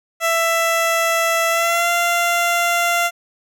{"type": "tone with pitch glide", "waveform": "15% pulse", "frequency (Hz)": [664, 691], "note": ["E5", "F5"], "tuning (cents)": [12, -19], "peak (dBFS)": -9, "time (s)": [0.2, 3.11], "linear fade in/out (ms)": 50, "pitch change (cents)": 69, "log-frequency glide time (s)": [1.49, 1.9], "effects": []}